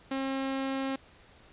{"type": "tone", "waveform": "sawtooth", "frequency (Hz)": 268.7, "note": "C4", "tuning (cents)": 46, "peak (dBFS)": -26, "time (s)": [0.11, 0.96], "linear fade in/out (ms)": 5, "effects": ["pink hiss -57 dBFS RMS until 1.52 s", "resampled to 8000 Hz"]}